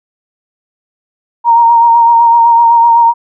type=tone with vibrato; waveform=sine; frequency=932.3 Hz; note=A#5; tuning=in tune; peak=-3 dBFS; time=1.44-3.14 s; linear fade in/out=50 ms; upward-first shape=sine; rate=7.9 Hz; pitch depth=25 cents each way; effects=none